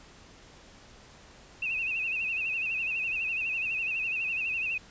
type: tone with vibrato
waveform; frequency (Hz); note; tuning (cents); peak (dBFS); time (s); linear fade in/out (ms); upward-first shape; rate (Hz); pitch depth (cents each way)
sine; 2619; E7; -12; -28; 1.62-4.78; 5; sine; 12; 89
effects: pink hiss -53 dBFS RMS until 4.9 s + resampled to 16000 Hz